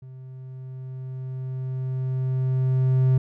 triangle tone with level ramp, 130 Hz, C3, 11 cents flat, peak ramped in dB -37 to -13 dBFS, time 0.02-3.18 s, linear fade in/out 5 ms, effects none

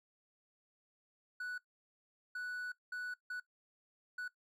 triangle tone bursts at uneven times, 1480 Hz, F#6, in tune, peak -37 dBFS, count 5, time 1.4-1.58 / 2.35-2.72 / 2.92-3.14 / 3.3-3.4 / 4.18-4.28 s, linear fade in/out 5 ms, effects noise-tail reverb RT60 0.1 s tail -18 dB re dry

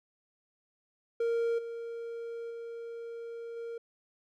triangle tone with level steps, 464.5 Hz, A#4, 6 cents flat, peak -25 / -35 / -37 / -35 dBFS, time 1.2-3.78 s, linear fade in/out 5 ms, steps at 1.58 / 2.5 / 3.56 s, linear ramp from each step 10 ms, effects none

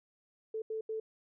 sine tone bursts at uneven times, 440 Hz, A4, in tune, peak -34 dBFS, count 3, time 0.54-0.62 / 0.7-0.81 / 0.89-1 s, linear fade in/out 5 ms, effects none

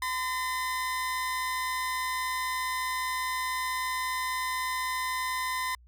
30% pulse tone pair together, 1019.3 / 1822 Hz, C6 / A#6, -46 / -40 cents, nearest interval minor seventh, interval 1006 cents, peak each -27 / -34 dBFS, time 0.02-5.75 s, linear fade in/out 2 ms, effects added 60 Hz sine -53 dBFS peak until 5.87 s

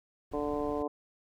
brown noise, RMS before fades -46 dBFS, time 0.31-0.83 s, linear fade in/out 10 ms
harmonic tone, 146.83 Hz, D3, in tune, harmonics 2 / 3 / 4 / 5 / 6 / 7, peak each -35 / -34 / -37 / -40 / -45 / -41 dBFS, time 0.33-0.88 s, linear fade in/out 10 ms
effects none

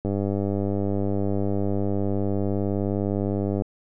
click train, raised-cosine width 2 ms, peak -13 dBFS, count 357, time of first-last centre 0.05-3.621 s, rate 99.7 Hz, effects none

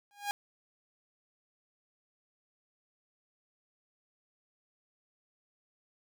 sawtooth tone with exponential growth, 816 Hz, G#5, 31 cents flat, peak -24 dBFS, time 0.11-0.31 s, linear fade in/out 0 ms, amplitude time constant 43 ms, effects none

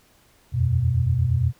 sine chord, E suspended second, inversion none, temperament equal with one note detuned, 82.41 / 90.96 / 123.47 Hz, E2 / F#2 / B2, 0 / -29 / 0 cents, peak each -25 / -23 / -20 dBFS, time 0.52-1.53 s, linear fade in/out 50 ms, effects pink hiss -58 dBFS RMS until 1.59 s

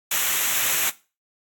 white noise with comb filter, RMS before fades -22 dBFS, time 0.11-0.9 s, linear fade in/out 5 ms, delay 0.21 ms, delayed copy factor -0.65, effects noise-tail reverb RT60 0.3 s tail -17 dB re dry + AAC 64 kbps

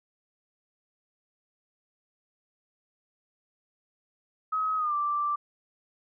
sine tone with pitch glide, 1273 to 1174.1 Hz, D#6 to D6, +39 to -1 cents, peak -25 dBFS, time 4.52-5.36 s, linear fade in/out 10 ms, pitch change -140 cents, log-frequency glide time 4.77-4.94 s, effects none

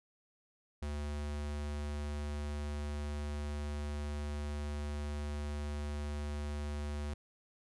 square tone, 73.5 Hz, D2, 2 cents sharp, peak -37 dBFS, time 0.82-7.14 s, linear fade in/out 5 ms, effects resampled to 24000 Hz

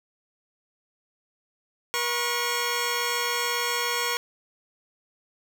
10% pulse tone pair together, 479.2 / 1095.8 Hz, A#4 / C#6, +48 / -20 cents, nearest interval octave + major second, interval 1432 cents, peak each -19 dBFS, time 1.94-4.17 s, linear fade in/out 0 ms, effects none

